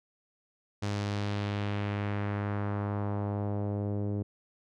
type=tone with low-pass filter sweep; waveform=sawtooth; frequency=102.2 Hz; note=G#2; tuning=27 cents flat; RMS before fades=-32 dBFS; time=0.82-4.23 s; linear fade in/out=10 ms; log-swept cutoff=6200 to 400 Hz; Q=1.3; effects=none